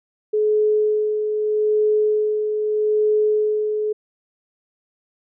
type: tone with tremolo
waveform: sine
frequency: 425.8 Hz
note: G#4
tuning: 43 cents sharp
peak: -14 dBFS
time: 0.33-3.93 s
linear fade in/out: 10 ms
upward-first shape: sine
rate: 0.8 Hz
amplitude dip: 45%
effects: none